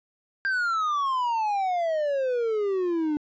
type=exponential sweep; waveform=triangle; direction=down; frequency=1600 to 293.7 Hz; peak=-21 dBFS; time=0.45-3.17 s; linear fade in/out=0 ms; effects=resampled to 16000 Hz